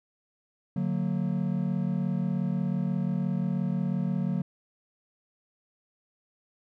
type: chord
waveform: triangle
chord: D augmented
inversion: none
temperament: just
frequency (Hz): 146.83 / 183.54 / 229.4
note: D3 / F#3 / A#3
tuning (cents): 0 / -14 / -28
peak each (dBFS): -29 / -26 / -31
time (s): 0.76-4.42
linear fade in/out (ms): 5
effects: none